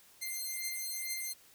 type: beating tone pair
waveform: 5% pulse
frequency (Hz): 2093 / 2095.2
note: C7 / C7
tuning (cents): 0 / +2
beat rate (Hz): 2.2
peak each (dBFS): -29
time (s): 0.21-1.34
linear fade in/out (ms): 20
effects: white hiss -61 dBFS RMS until 1.54 s